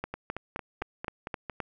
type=two click trains; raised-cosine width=0.5 ms; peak=-17 / -20 dBFS; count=7 / 7; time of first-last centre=0.04-1.603 / 0.14-1.497 s; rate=3.84 / 4.42 Hz; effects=none